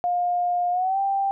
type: tone with pitch glide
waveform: sine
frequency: 709 to 786.7 Hz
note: F5 to G5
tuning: +26 to +6 cents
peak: -20 dBFS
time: 0.04-1.31 s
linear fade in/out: 0 ms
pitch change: +180 cents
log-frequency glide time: 0.71-0.99 s
effects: none